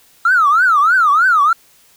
triangle tone with vibrato, 1318.5 Hz, E6, in tune, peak -5 dBFS, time 0.25-1.53 s, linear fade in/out 5 ms, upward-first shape triangle, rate 3.2 Hz, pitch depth 300 cents each way, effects tanh soft clip ceiling -6 dBFS + white hiss -50 dBFS RMS until 1.96 s

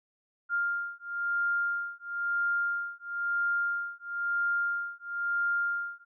sine beating tone pair, 1400 / 1401 Hz, F6 / F6, +4 / +5 cents, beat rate 1 Hz, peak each -31 dBFS, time 0.49-6.05 s, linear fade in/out 50 ms, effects none

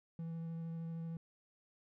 triangle tone with vibrato, 165 Hz, E3, 2 cents sharp, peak -38 dBFS, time 0.19-1.17 s, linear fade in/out 2 ms, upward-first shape sine, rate 13 Hz, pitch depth 10 cents each way, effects none

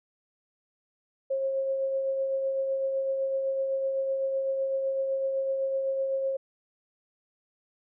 sine tone with tremolo, 538 Hz, C5, 48 cents sharp, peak -24 dBFS, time 1.3-6.37 s, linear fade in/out 10 ms, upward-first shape triangle, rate 7.9 Hz, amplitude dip 35%, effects none

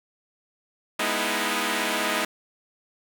5% pulse chord, E major seventh, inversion first, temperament equal with one note detuned, 207.7 / 245.1 / 311.1 / 329.6 Hz, G#3 / B3 / D#4 / E4, 0 / -13 / 0 / 0 cents, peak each -18 dBFS, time 0.99-2.25 s, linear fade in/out 5 ms, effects none

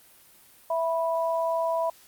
sine tone pair together, 659.9 / 983 Hz, E5 / B5, +2 / -8 cents, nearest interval perfect fifth, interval 690 cents, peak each -25 / -28 dBFS, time 0.7-1.9 s, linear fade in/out 5 ms, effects white hiss -55 dBFS RMS until 2.07 s + Opus 32 kbps

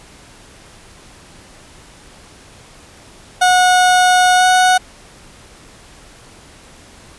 30% pulse tone with pitch glide, 730 to 736.8 Hz, F#5 to F#5, -24 to -7 cents, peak -6 dBFS, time 3.41-4.78 s, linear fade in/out 10 ms, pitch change +17 cents, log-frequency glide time 4.36-4.45 s, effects pink hiss -42 dBFS RMS until 7.18 s + resampled to 24000 Hz

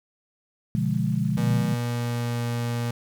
sine chord, B diminished seventh, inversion none, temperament equal, 123.47 / 146.83 / 174.61 / 207.7 Hz, B2 / D3 / F3 / Ab3, 0 / 0 / 0 / 0 cents, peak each -27 dBFS, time 0.75-1.74 s, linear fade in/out 0 ms
35% pulse tone with pitch glide, 120 to 118.83 Hz, B2 to A#2, -49 to +34 cents, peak -23 dBFS, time 1.37-2.91 s, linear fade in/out 5 ms, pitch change -17 cents, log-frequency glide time 1.8-2.47 s
effects 8-bit

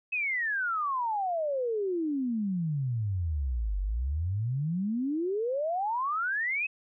sine exponential two-way sweep, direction down then up, 2602 to 46.25 to 2602 Hz, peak -27 dBFS, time 0.12-6.67 s, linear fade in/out 10 ms, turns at 3.8 s, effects none

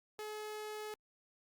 sawtooth tone, 425.9 Hz, G#4, 44 cents sharp, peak -38 dBFS, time 0.19-0.94 s, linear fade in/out 0 ms, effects Opus 48 kbps

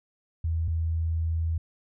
sine tone pair in turn, 81.7 / 81.7 Hz, E2 / E2, -15 / -15 cents, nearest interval unison, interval 0 cents, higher neither, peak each -24 dBFS, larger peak neither, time 0.44-0.68 / 0.68-1.58 s, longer second, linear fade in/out 5 ms, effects none

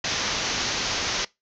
white low-pass noise, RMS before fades -27 dBFS, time 0.04-1.25 s, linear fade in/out 5 ms, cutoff 6500 Hz, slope 96 dB/octave, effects noise-tail reverb RT60 0.2 s tail -22 dB re dry

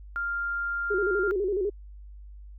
sine tone, 1396.9 Hz, F6, in tune, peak -27 dBFS, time 0.16-1.31 s, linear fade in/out 0 ms
sine tone with vibrato, 390 Hz, G4, 9 cents flat, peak -24 dBFS, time 0.9-1.7 s, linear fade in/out 10 ms, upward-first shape square, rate 12 Hz, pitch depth 100 cents each way
effects added 50 Hz sine -42 dBFS peak until 2.58 s

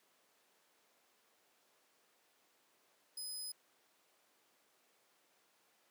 20% pulse tone, 5030 Hz, D#8, 18 cents sharp, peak -37 dBFS, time 3.17-3.52 s, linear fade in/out 5 ms, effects pink hiss -72 dBFS RMS until 5.9 s + high-pass 400 Hz 12 dB/octave

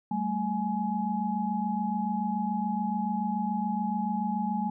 sine tone cluster, 194.2 / 221.2 / 841 Hz, G3 / A3 / G#5, -16 / +9 / +22 cents, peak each -31 dBFS, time 0.11-4.7 s, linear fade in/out 5 ms, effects none

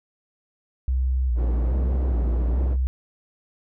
sine tone with vibrato, 61.74 Hz, B1, in tune, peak -19 dBFS, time 0.88-2.87 s, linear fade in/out 0 ms, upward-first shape square, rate 1.2 Hz, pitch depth 72 cents each way
pink band-pass noise, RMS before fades -34 dBFS, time 1.35-2.77 s, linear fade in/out 50 ms, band 110 to 470 Hz, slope 12 dB/octave
effects none

